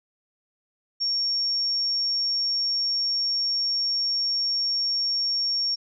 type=tone; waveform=sine; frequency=5520 Hz; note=F8; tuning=21 cents flat; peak=-22 dBFS; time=1-5.76 s; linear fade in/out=20 ms; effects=none